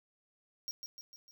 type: tone with echo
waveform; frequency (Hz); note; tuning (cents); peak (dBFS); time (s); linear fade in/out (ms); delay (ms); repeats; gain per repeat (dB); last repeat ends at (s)
square; 5588; F8; 0; -37; 0.68-0.71; 0; 150; 4; -5; 1.31
effects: none